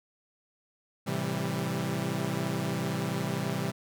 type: chord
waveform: sawtooth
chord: A minor seventh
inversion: none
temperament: equal with one note detuned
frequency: 110 / 132.79 / 164.81 / 196 Hz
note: A2 / C3 / E3 / G3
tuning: 0 / +26 / 0 / 0 cents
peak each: -35 / -30 / -30 / -30 dBFS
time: 1.06-3.72 s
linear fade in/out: 20 ms
effects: none